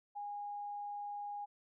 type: tone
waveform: sine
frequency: 820 Hz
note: G#5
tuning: 22 cents flat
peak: -40 dBFS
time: 0.15-1.46 s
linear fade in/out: 20 ms
effects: none